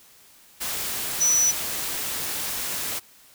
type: tone in noise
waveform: sine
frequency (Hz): 5930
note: F#8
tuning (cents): +3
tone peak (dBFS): -17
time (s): 1.2-1.52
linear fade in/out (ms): 20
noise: white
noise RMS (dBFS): -29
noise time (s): 0.6-3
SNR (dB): +9
effects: white hiss -53 dBFS RMS until 3.34 s